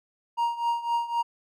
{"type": "tone with tremolo", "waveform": "triangle", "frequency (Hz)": 939, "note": "A#5", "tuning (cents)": 12, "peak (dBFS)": -19, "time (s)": [0.37, 1.23], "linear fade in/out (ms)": 20, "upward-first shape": "triangle", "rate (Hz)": 3.9, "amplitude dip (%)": 85, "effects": []}